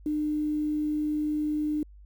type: tone with quantisation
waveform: sine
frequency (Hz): 301.7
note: D4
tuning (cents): +47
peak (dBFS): -25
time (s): 0.06-1.83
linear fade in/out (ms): 2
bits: 9
effects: added 50 Hz sine -47 dBFS peak until 2.05 s